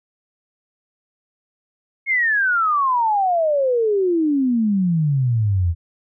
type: exponential sweep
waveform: sine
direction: down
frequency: 2188 to 81.1 Hz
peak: -15 dBFS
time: 2.06-5.75 s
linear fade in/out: 50 ms
effects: none